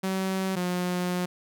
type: tone pair in turn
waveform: sawtooth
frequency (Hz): 190 / 179.34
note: F#3 / F3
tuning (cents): +46 / +46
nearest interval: minor second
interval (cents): 100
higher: first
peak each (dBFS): -22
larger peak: neither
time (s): 0.03-0.56 / 0.56-1.26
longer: second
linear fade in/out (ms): 10
effects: none